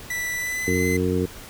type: tone with pitch glide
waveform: 45% pulse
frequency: 1972 to 2045 Hz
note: B6 to C7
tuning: -3 to -40 cents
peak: -25 dBFS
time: 0.1-0.97 s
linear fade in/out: 5 ms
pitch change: +63 cents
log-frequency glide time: 0.35-0.85 s
type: harmonic tone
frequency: 91 Hz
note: F#2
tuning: 28 cents flat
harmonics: 1 / 2 / 3 / 4 / 5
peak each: -26 / -26 / -26 / -26 / -26 dBFS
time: 0.67-1.26 s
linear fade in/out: 10 ms
effects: pink hiss -41 dBFS RMS until 1.49 s